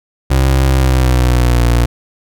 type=tone with pitch glide; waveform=30% pulse; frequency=66.3 to 59.41 Hz; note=C2 to A#1; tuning=+23 to +34 cents; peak=-6 dBFS; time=0.3-1.86 s; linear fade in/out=10 ms; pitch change=-189 cents; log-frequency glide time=0.72-1.61 s; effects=none